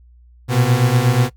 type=beating tone pair; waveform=40% pulse; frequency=118.3 / 126.6 Hz; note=A#2 / B2; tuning=+26 / +43 cents; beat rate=8.3 Hz; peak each=-16 / -14 dBFS; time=0.48-1.3 s; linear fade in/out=50 ms; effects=noise-tail reverb RT60 0.1 s tail -19 dB re dry + added 60 Hz sine -44 dBFS peak until 1.36 s